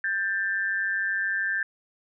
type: tone pair together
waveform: sine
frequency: 1575 / 1767.9 Hz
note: G6 / A6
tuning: +8 / +8 cents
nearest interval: major second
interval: 200 cents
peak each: -27 dBFS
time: 0.04-1.63 s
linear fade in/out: 2 ms
effects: none